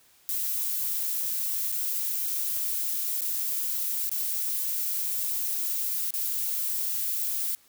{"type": "noise with dropouts", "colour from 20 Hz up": "violet", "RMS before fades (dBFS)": -29, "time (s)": [0.29, 7.55], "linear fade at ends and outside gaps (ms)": 0, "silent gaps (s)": [[1.718, 1.724], [3.208, 3.218], [4.094, 4.115], [6.106, 6.139]], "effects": ["white hiss -60 dBFS RMS until 7.68 s"]}